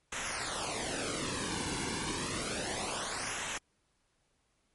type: noise with flanger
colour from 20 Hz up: pink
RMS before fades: -36 dBFS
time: 0.12-3.58 s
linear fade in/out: 5 ms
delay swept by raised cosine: 0.21 to 1.61 ms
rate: 0.3 Hz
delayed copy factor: -0.75
effects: pink hiss -75 dBFS RMS until 4.74 s + MP3 48 kbps